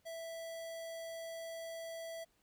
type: tone with notch filter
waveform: square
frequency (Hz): 659.3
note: E5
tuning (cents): 0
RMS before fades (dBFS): -45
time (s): 0.05-2.25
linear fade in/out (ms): 20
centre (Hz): 1400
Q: 1.8
effects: pink hiss -75 dBFS RMS until 2.42 s